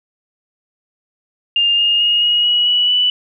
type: tone with pitch steps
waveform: sine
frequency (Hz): 2809 / 2835 / 2861 / 2888 / 2915 / 2942 / 2969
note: F7 / F7 / F7 / F#7 / F#7 / F#7 / F#7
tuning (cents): +9 / +25 / +41 / -43 / -26 / -11 / +5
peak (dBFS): -11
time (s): 1.56-3.1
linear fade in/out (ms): 2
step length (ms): 220
effects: none